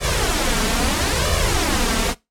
pink noise with flanger, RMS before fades -19 dBFS, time 0-2.15 s, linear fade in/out 50 ms, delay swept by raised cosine 1.7 to 4.5 ms, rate 0.76 Hz, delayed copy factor +0.7, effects noise-tail reverb RT60 0.2 s tail -21 dB re dry + low-pass 10000 Hz 12 dB/octave

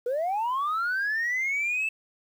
sine linear sweep, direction up, 467.3 to 2652 Hz, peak -23 dBFS, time 0.06-1.89 s, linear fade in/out 5 ms, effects tanh soft clip ceiling -22 dBFS + 9-bit

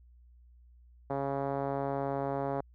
5% pulse tone with low-pass filter, 138.4 Hz, C#3, 2 cents flat, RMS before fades -33 dBFS, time 1.1-2.61 s, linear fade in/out 2 ms, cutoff 690 Hz, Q 1.4, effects added 60 Hz sine -55 dBFS peak until 2.74 s

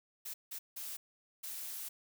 blue noise bursts at uneven times, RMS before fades -43 dBFS, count 4, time 0.25-0.34 / 0.51-0.59 / 0.76-0.97 / 1.43-1.89 s, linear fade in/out 10 ms, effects none

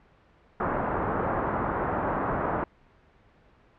white low-pass noise, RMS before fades -28 dBFS, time 0.6-2.64 s, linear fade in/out 2 ms, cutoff 1300 Hz, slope 24 dB/octave, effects pink hiss -59 dBFS RMS until 3.78 s + low-pass 2000 Hz 12 dB/octave

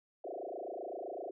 sine tone with frequency modulation, 533 Hz, C5, 32 cents sharp, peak -39 dBFS, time 0.24-1.31 s, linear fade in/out 5 ms, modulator 27.8 Hz, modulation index 6.7, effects none

